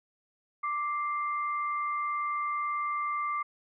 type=tone pair together; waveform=sine; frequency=1174.7 / 2093 Hz; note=D6 / C7; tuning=0 / 0 cents; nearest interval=minor seventh; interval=1000 cents; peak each=-29 / -38 dBFS; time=0.63-3.43 s; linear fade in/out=10 ms; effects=none